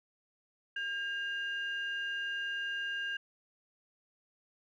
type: tone pair together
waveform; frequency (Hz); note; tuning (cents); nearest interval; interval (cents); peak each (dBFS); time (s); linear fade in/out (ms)
sine; 1612.8 / 2810; G6 / F7; +49 / +10; minor seventh; 961; -34 / -39; 0.76-3.17; 5
effects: tanh soft clip ceiling -27 dBFS